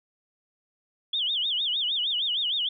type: tone with vibrato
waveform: sine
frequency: 3276 Hz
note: G#7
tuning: 24 cents flat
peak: -24 dBFS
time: 1.13-2.69 s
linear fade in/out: 5 ms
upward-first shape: sine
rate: 6.5 Hz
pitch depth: 220 cents each way
effects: none